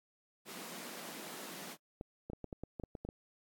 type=high-pass noise; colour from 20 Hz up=pink; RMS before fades=-47 dBFS; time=0.45-1.77 s; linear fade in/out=50 ms; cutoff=160 Hz; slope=96 dB/octave
type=clicks; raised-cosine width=2 ms; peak=-29 dBFS; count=11; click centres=2.011 / 2.3 / 2.333 / 2.443 / 2.528 / 2.636 / 2.798 / 2.837 / 2.952 / 3.05 / 3.089 s
effects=AAC 64 kbps